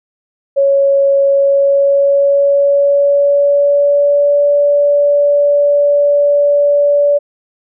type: tone with pitch glide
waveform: sine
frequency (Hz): 554.4 to 576.6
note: C#5 to D5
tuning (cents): 0 to -32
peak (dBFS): -7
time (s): 0.56-7.19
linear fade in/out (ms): 20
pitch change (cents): +68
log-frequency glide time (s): 1.22-4.45
effects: none